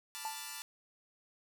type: chord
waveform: 5% pulse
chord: B half-diminished seventh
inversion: third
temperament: equal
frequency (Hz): 880 / 987.8 / 1174.7 / 1396.9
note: A5 / B5 / D6 / F6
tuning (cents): 0 / 0 / 0 / 0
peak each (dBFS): -34 / -37 / -37 / -37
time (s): 0.15-0.62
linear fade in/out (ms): 0
type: tone with exponential decay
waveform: triangle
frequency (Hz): 880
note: A5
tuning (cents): 0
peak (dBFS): -32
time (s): 0.25-0.49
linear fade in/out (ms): 1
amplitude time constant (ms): 52
effects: none